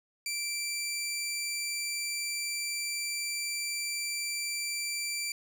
15% pulse tone, 2344 Hz, D7, 4 cents flat, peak -25 dBFS, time 0.26-5.32 s, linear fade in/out 2 ms, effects none

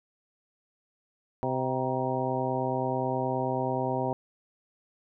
harmonic tone with a mistuned harmonic, 129.4 Hz, C3, 19 cents flat, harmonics 1 / 2 / 3 / 4 / 5 / 6 / 7, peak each -34 / -34 / -34 / -34 / -34 / -34 / -34 dBFS, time 1.43-4.13 s, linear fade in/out 0 ms, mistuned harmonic 7, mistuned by +64 cents, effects none

